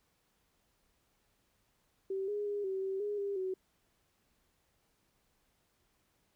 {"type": "tone with pitch steps", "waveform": "sine", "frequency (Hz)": [385.9, 413.5, 409, 382.6, 385, 413.3, 400.1, 375.4], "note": ["G4", "G#4", "G#4", "G4", "G4", "G#4", "G4", "F#4"], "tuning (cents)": [-27, -8, -26, -42, -31, -8, 35, 25], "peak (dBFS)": -33, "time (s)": [2.1, 3.54], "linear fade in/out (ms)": 5, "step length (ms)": 180, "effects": ["pink hiss -75 dBFS RMS until 6.35 s"]}